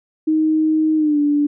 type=tone with pitch glide; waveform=sine; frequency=312.9 to 291.9 Hz; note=D#4 to D4; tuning=+10 to -10 cents; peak=-13 dBFS; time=0.27-1.47 s; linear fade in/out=10 ms; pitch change=-120 cents; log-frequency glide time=0.96-1.19 s; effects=none